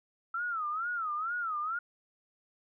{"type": "tone with vibrato", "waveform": "sine", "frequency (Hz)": 1318.5, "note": "E6", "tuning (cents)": 0, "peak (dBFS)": -31, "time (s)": [0.34, 1.79], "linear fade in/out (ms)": 5, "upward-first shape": "sine", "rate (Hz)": 2.2, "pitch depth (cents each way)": 170, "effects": []}